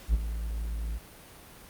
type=tone with ADSR envelope; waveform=triangle; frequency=55.3 Hz; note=A1; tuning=9 cents sharp; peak=-16 dBFS; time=0.08-0.99 s; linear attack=59 ms; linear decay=30 ms; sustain=-12 dB; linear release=21 ms; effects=pink hiss -50 dBFS RMS until 1.69 s + Opus 48 kbps